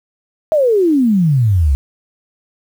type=exponential sweep; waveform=sine; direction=down; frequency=648 to 64.9 Hz; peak=-9 dBFS; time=0.52-1.75 s; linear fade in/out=0 ms; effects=7-bit